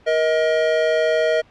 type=tone pair together; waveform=square; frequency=473.2 / 632 Hz; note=A#4 / D#5; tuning=+26 / +27 cents; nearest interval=perfect fourth; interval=501 cents; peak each=-21 / -18 dBFS; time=0.06-1.42 s; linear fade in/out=20 ms; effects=pink hiss -52 dBFS RMS until 1.5 s + low-pass 3000 Hz 12 dB/octave